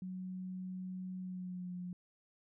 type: tone with pitch glide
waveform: sine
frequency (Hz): 185 to 179.22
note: F#3 to F3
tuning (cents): 0 to +45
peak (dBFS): -40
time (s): 0.02-1.93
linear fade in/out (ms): 2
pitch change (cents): -55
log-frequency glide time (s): 1.19-1.74
effects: none